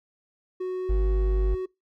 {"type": "tone with pitch glide", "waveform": "triangle", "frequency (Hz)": [369.1, 372.5], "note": ["F#4", "F#4"], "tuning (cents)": [-4, 12], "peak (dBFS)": -25, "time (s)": [0.6, 1.66], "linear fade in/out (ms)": 10, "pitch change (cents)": 16, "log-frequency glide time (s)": [0.78, 1.08]}
{"type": "tone", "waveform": "sine", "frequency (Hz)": 50.6, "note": "G#1", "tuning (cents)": -44, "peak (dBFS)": -18, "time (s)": [0.89, 1.55], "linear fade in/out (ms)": 10}
{"effects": ["noise-tail reverb RT60 0.2 s tail -24 dB re dry", "tanh soft clip ceiling -17 dBFS"]}